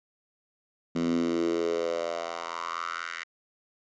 10% pulse tone with high-pass filter sweep, 84.2 Hz, E2, 37 cents sharp, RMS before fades -30 dBFS, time 0.95-3.24 s, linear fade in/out 10 ms, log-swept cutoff 210 to 1800 Hz, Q 4.5, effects resampled to 16000 Hz

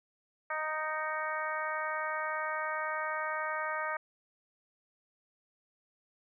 harmonic tone with a mistuned harmonic, 310.3 Hz, D#4, 5 cents flat, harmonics 2 / 3 / 4 / 5 / 6 / 7, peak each -39 / -39 / -37 / -39 / -40 / -44 dBFS, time 0.5-3.97 s, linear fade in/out 5 ms, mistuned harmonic 7, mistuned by +44 cents, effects none

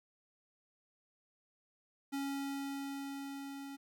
square tone with level ramp, 277.1 Hz, C#4, 1 cent flat, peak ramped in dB -36 to -45 dBFS, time 2.12-3.77 s, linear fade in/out 20 ms, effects 12-bit

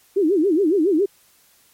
sine tone with vibrato, 352.2 Hz, F4, 15 cents sharp, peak -14 dBFS, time 0.16-1.06 s, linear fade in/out 10 ms, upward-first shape sine, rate 7.2 Hz, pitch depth 270 cents each way, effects white hiss -56 dBFS RMS until 1.73 s + MP3 64 kbps

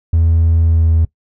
triangle tone with pitch glide, 82.41 to 81.37 Hz, E2 to E2, 0 to -22 cents, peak -6 dBFS, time 0.13-1.05 s, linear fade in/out 5 ms, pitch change -22 cents, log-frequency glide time 0.63-0.91 s, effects noise-tail reverb RT60 0.1 s tail -21 dB re dry + tanh soft clip ceiling -3 dBFS

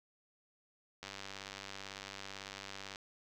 click train, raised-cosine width 0.2 ms, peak -27 dBFS, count 190, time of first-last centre 1.03-2.959 s, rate 98 Hz, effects none

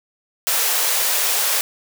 white high-pass noise, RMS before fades -19 dBFS, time 0.47-1.61 s, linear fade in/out 0 ms, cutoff 410 Hz, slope 48 dB/octave, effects none

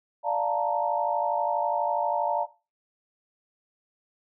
sine chord, Bb major seventh, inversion first, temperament equal, 587.3 / 698.5 / 880 / 932.3 Hz, D5 / F5 / A5 / Bb5, 0 / 0 / 0 / 0 cents, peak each -29 dBFS, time 0.23-2.47 s, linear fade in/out 50 ms, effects noise-tail reverb RT60 0.3 s tail -17 dB re dry

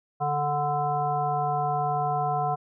harmonic tone, 146.83 Hz, D3, in tune, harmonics 1 / 3 / 5 / 7 / 9, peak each -31 / -35 / -25 / -32 / -36 dBFS, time 0.2-2.56 s, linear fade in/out 20 ms, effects none

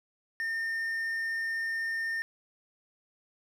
triangle tone, 1816 Hz, A#6, 46 cents flat, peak -28 dBFS, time 0.4-2.22 s, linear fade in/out 0 ms, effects none

